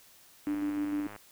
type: click train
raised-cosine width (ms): 0.5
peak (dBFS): -30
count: 73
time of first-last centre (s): 0.47-1.162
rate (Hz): 104
type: tone with tremolo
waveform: sine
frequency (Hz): 295.6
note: D4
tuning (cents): +11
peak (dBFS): -28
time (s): 0.47-1.07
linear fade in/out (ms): 2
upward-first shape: square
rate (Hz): 6.6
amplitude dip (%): 30
effects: white hiss -58 dBFS RMS until 1.31 s